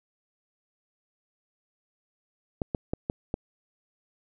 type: clicks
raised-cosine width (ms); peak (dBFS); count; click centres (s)
2; -14; 5; 2.618 / 2.748 / 2.935 / 3.099 / 3.341
effects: none